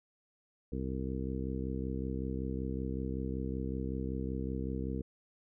harmonic tone, 65.3 Hz, C2, 3 cents flat, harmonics 1 / 2 / 3 / 4 / 5 / 6 / 7, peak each -38 / -41 / -40 / -41 / -44 / -47 / -44 dBFS, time 0.72-5.02 s, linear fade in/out 5 ms, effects none

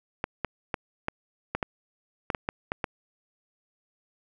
clicks, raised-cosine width 0.5 ms, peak -12 dBFS, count 11, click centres 0.241 / 0.447 / 0.742 / 1.084 / 1.55 / 1.628 / 2.302 / 2.348 / 2.489 / 2.719 / 2.842 s, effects none

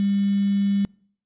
sine tone with quantisation, 199.5 Hz, G3, 31 cents sharp, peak -18 dBFS, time 0-0.85 s, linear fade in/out 0 ms, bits 6, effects noise-tail reverb RT60 0.6 s tail -26 dB re dry + resampled to 8000 Hz

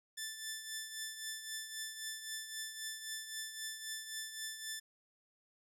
10% pulse tone with tremolo, 1760 Hz, A6, in tune, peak -30 dBFS, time 0.17-4.8 s, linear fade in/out 10 ms, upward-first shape triangle, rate 3.8 Hz, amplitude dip 65%, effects none

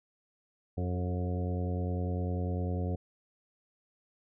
harmonic tone with a mistuned harmonic, 90 Hz, F#2, 47 cents flat, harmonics 1 / 2 / 3 / 4 / 5 / 6 / 7 / 8, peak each -31 / -37 / -41 / -45 / -42 / -44 / -51 / -46 dBFS, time 0.77-2.96 s, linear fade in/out 10 ms, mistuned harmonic 5, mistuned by -28 cents, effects none

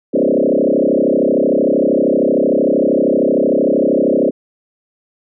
sine tone with frequency modulation, 405.7 Hz, G#4, 41 cents flat, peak -10 dBFS, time 0.13-4.31 s, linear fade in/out 20 ms, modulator 33 Hz, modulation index 5.4, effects none

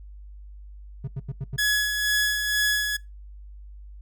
triangle tone bursts, 134.3 Hz, C3, 46 cents sharp, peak -25 dBFS, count 5, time 1.04-1.564 s, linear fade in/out 5 ms, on 36 ms, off 86 ms
sawtooth tone with tremolo, 1689 Hz, G#6, 29 cents sharp, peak -16 dBFS, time 1.58-2.97 s, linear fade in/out 10 ms, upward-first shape sine, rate 2.1 Hz, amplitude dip 45%
effects noise-tail reverb RT60 0.2 s tail -23 dB re dry + added 50 Hz sine -40 dBFS peak until 4.01 s

